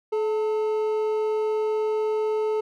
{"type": "tone pair together", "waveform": "triangle", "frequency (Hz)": [430.2, 896], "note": ["A4", "A5"], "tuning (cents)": [-39, 31], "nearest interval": "octave + minor second", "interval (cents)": 1270, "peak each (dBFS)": [-20, -32], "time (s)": [0.12, 2.61], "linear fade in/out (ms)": 10, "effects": []}